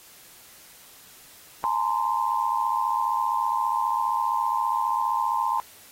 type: tone cluster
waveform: sine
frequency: 852 / 927 / 1036 Hz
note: G#5 / A#5 / C6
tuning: +44 / -10 / -17 cents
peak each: -29 / -26 / -25 dBFS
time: 1.64-5.6 s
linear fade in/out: 0 ms
effects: white hiss -50 dBFS RMS until 5.91 s + AAC 48 kbps